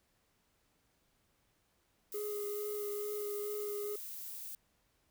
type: noise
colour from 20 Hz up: violet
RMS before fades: -45 dBFS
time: 2.12-4.55 s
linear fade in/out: 2 ms
type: tone with vibrato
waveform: triangle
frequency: 415.3 Hz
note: G#4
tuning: in tune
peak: -35 dBFS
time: 2.14-3.96 s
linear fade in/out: 5 ms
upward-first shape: triangle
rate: 2.3 Hz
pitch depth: 16 cents each way
effects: pink hiss -75 dBFS RMS until 5.1 s